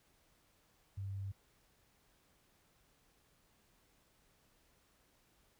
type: tone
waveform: sine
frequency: 98 Hz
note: G2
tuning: in tune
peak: -39 dBFS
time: 0.97-1.32 s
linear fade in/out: 10 ms
effects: pink hiss -72 dBFS RMS until 5.59 s